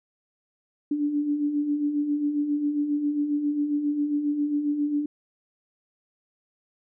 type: beating tone pair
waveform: sine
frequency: 286.4 / 293.8 Hz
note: D4 / D4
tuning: -43 / +1 cents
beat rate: 7.4 Hz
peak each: -32 / -23 dBFS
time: 0.91-5.06 s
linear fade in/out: 5 ms
effects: none